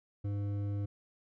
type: tone with hard clipping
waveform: sine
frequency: 101.4 Hz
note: G#2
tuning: 41 cents flat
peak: -34 dBFS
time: 0.24-0.86 s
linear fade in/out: 10 ms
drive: 9 dB
effects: none